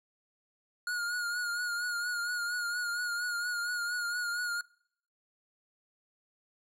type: tone with vibrato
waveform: square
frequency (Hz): 1434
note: F6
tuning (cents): +45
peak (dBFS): -32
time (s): 0.87-4.61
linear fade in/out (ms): 2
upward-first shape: triangle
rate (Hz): 4.3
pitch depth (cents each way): 48
effects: noise-tail reverb RT60 0.7 s tail -26 dB re dry + low-pass 12000 Hz 12 dB/octave